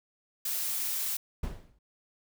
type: noise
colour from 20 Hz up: blue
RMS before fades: -32 dBFS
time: 0.45-1.17 s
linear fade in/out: 5 ms
type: noise with exponential decay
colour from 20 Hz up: brown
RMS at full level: -30 dBFS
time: 1.43-1.79 s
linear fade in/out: 5 ms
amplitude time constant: 78 ms
effects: none